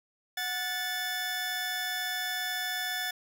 20% pulse tone pair together, 734.1 / 1746 Hz, F#5 / A6, -14 / -14 cents, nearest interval octave + minor third, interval 1500 cents, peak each -32 / -27 dBFS, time 0.37-3.11 s, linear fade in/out 5 ms, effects none

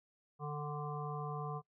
harmonic tone with a mistuned harmonic, 148.1 Hz, D3, 15 cents sharp, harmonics 1 / 3 / 5 / 7 / 8, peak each -40 / -45 / -46 / -47 / -48 dBFS, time 0.39-1.62 s, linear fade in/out 50 ms, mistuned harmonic 8, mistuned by -21 cents, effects noise-tail reverb RT60 0.1 s tail -21 dB re dry

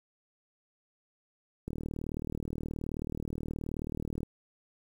click train, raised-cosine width 3 ms, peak -23 dBFS, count 100, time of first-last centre 1.68-4.232 s, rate 38.8 Hz, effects 9-bit

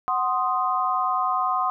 sine chord, C diminished, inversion second, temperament equal with one note detuned, 743 / 1046.5 / 1244.5 Hz, Gb5 / C6 / Eb6, +7 / 0 / 0 cents, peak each -26 / -24 / -25 dBFS, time 0.08-1.7 s, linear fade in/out 0 ms, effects none

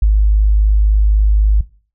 sine tone, 51.91 Hz, G#1, in tune, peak -7 dBFS, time 0.02-1.61 s, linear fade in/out 5 ms, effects noise-tail reverb RT60 0.4 s tail -20 dB re dry

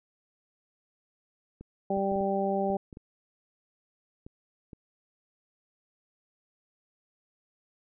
clicks, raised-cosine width 3 ms, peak -31 dBFS, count 10, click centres 1.61 / 1.971 / 2.118 / 2.159 / 2.209 / 2.702 / 2.928 / 2.971 / 4.265 / 4.732 s
harmonic tone, 196 Hz, G3, in tune, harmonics 1 / 2 / 3 / 4, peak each -31 / -31 / -31 / -31 dBFS, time 1.9-2.77 s, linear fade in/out 5 ms
effects none

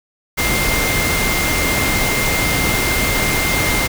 sine tone in noise, 2104 Hz, C7, 9 cents sharp, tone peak -20 dBFS, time 0.37-3.88 s, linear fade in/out 20 ms, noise pink, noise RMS -18 dBFS, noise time 0.37-3.88 s, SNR -5 dB, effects none

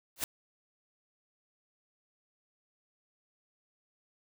white noise with exponential growth, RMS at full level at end -27 dBFS, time 0.16-0.24 s, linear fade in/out 2 ms, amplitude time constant 17 ms, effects none

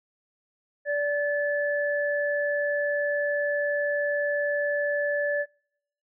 sine tone pair together, 581.3 / 1734 Hz, D5 / A6, -18 / -26 cents, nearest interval octave + perfect fifth, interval 1892 cents, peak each -25 / -28 dBFS, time 0.85-5.46 s, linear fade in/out 50 ms, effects noise-tail reverb RT60 0.7 s tail -25 dB re dry

